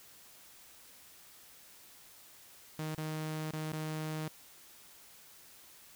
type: tone with dropouts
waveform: sawtooth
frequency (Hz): 155.9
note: D#3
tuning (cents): +4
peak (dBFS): -32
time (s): 2.79-4.28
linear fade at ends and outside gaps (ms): 0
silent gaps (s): 2.947-2.98 / 3.51-3.535 / 3.719-3.731
effects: white hiss -57 dBFS RMS until 5.95 s